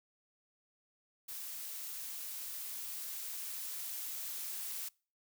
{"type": "noise with level ramp", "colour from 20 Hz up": "blue", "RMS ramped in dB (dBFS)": [-44, -41], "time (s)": [1.28, 4.89], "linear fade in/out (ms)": 10, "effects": ["noise-tail reverb RT60 0.4 s tail -26 dB re dry"]}